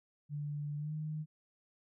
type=tone with pitch glide; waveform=sine; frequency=146.83 to 154.04 Hz; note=D3 to D#3; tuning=0 to -17 cents; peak=-36 dBFS; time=0.29-1.26 s; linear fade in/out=50 ms; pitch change=+83 cents; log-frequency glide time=0.77-0.93 s; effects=none